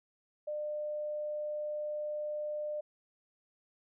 sine tone, 600 Hz, D5, 37 cents sharp, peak -34 dBFS, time 0.47-2.81 s, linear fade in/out 10 ms, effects none

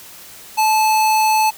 square tone, 869 Hz, A5, 22 cents flat, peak -13 dBFS, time 0.57-1.51 s, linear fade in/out 20 ms, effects white hiss -39 dBFS RMS until 1.57 s

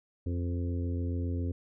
harmonic tone with a mistuned harmonic, 87.31 Hz, F2, in tune, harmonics 1 / 2 / 3 / 4 / 5 / 6, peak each -30 / -45 / -37 / -44 / -45 / -49 dBFS, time 0.26-1.52 s, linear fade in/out 5 ms, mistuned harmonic 6, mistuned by -19 cents, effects none

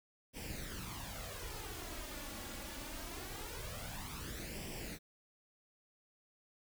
pink noise with flanger, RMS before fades -45 dBFS, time 0.33-4.99 s, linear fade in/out 50 ms, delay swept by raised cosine 0.37 to 3.57 ms, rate 0.23 Hz, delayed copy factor +0.65, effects none

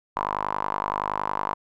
sawtooth tone with band-pass filter, 50.7 Hz, G#1, 41 cents flat, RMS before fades -28 dBFS, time 0.16-1.54 s, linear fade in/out 5 ms, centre 1000 Hz, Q 6.3, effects none

